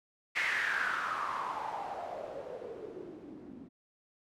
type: noise with low-pass filter sweep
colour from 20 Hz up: blue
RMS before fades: -37 dBFS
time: 0.35-3.69 s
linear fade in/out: 20 ms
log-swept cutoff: 2100 to 240 Hz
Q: 5.7
effects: none